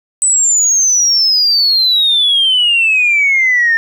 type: exponential sweep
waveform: sine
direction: down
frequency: 8110 to 1800 Hz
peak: -7 dBFS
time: 0.22-3.77 s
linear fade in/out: 0 ms
effects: tanh soft clip ceiling -4 dBFS + 8-bit